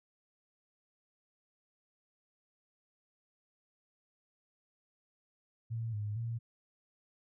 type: tone with pitch steps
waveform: sine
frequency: 114.2 / 104.6 / 115.8 Hz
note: A#2 / G#2 / A#2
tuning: -35 / +13 / -11 cents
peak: -34 dBFS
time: 5.7-6.39 s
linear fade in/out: 20 ms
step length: 230 ms
effects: none